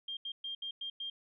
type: tone bursts at uneven times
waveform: sine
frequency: 3200 Hz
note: G7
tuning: 35 cents sharp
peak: -37 dBFS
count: 6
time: 0.08-0.17 / 0.25-0.32 / 0.44-0.55 / 0.62-0.71 / 0.81-0.9 / 1-1.1 s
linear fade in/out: 5 ms
effects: none